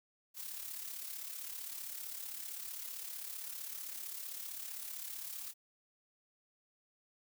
blue noise with amplitude modulation, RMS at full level -42 dBFS, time 0.34-5.54 s, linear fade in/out 50 ms, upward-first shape sine, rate 35.5 Hz, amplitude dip 55%, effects none

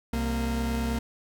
40% pulse tone pair together, 65.08 / 231 Hz, C2 / A#3, -9 / -16 cents, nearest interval octave + minor seventh, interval 2193 cents, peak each -28 dBFS, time 0.13-0.99 s, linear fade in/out 5 ms, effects none

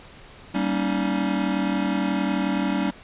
square chord, Eb dominant seventh, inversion first, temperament just, 194.45 / 233.3 / 280 / 311.1 Hz, G3 / Bb3 / Db4 / Eb4, -14 / +2 / +18 / 0 cents, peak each -26 / -31 / -27 / -30 dBFS, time 0.54-2.91 s, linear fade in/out 10 ms, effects pink hiss -46 dBFS RMS until 3.03 s + resampled to 8000 Hz

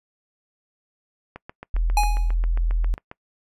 click train, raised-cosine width 0.5 ms, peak -21 dBFS, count 14, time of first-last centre 1.36-3.114 s, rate 7.41 Hz
sine tone, 41.58 Hz, E1, 16 cents sharp, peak -18 dBFS, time 1.74-2.94 s, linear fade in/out 0 ms
square tone with exponential decay, 832 Hz, G#5, 3 cents sharp, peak -16 dBFS, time 1.97-2.34 s, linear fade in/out 2 ms, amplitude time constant 80 ms
effects noise-tail reverb RT60 0.1 s tail -25 dB re dry + resampled to 32000 Hz

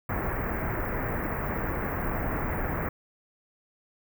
pink band-stop noise, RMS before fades -30 dBFS, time 0.09-2.89 s, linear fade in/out 5 ms, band 2100 to 16000 Hz, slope 48 dB/octave, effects none

